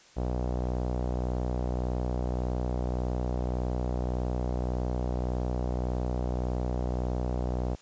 sawtooth tone with low-pass filter, 61.74 Hz, B1, in tune, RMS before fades -30 dBFS, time 0.16-7.76 s, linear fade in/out 20 ms, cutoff 690 Hz, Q 1.7, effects white hiss -56 dBFS RMS until 7.81 s + resampled to 16000 Hz

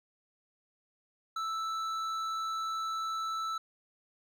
triangle tone with hard clipping, 1318.5 Hz, E6, in tune, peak -34 dBFS, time 1.36-3.58 s, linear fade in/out 5 ms, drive 12 dB, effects none

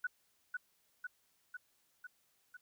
sine tone with echo, 1480 Hz, F#6, in tune, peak -33 dBFS, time 0.04-0.07 s, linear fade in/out 5 ms, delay 500 ms, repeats 5, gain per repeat -3 dB, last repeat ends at 2.57 s, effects white hiss -75 dBFS RMS until 2.61 s

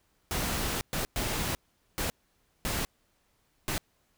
pink noise bursts at uneven times, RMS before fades -31 dBFS, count 6, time 0.31-0.81 / 0.93-1.05 / 1.16-1.55 / 1.98-2.1 / 2.65-2.85 / 3.68-3.78 s, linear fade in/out 0 ms, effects pink hiss -71 dBFS RMS until 4.17 s

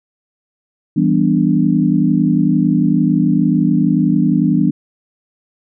sine chord, E minor seventh, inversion none, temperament equal, 164.81 / 196 / 246.9 / 293.7 Hz, E3 / G3 / B3 / D4, 0 / 0 / 0 / 0 cents, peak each -16 dBFS, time 0.96-4.71 s, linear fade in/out 10 ms, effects none

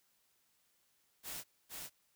white noise with echo, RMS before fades -44 dBFS, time 1.23-1.44 s, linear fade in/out 50 ms, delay 460 ms, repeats 1, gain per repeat -2 dB, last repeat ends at 1.9 s, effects white hiss -75 dBFS RMS until 2.15 s

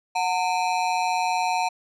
square ring-modulated tone, 821 Hz, G#5, 20 cents flat, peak -19 dBFS, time 0.15-1.69 s, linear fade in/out 10 ms, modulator 87.6 Hz, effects low-pass 7000 Hz 12 dB/octave

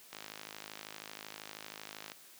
click train, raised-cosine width 0.2 ms, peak -26 dBFS, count 106, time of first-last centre 0.13-2.119 s, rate 52.8 Hz, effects white hiss -57 dBFS RMS until 2.39 s + high-pass 150 Hz 12 dB/octave

